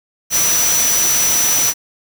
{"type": "tone in noise", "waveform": "sine", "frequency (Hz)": 5920, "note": "F#8", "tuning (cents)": 0, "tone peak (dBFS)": -14, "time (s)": [0.3, 1.74], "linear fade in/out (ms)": 50, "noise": "white", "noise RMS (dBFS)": -18, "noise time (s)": [0.3, 1.74], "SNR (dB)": 1, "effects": []}